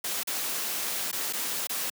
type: noise with dropouts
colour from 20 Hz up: white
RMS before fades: -31 dBFS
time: 0.04-1.9 s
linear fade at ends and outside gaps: 5 ms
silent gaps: 0.233-0.272 / 1.115-1.127 / 1.327-1.333 / 1.671-1.694 s
effects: high-pass 200 Hz 12 dB/octave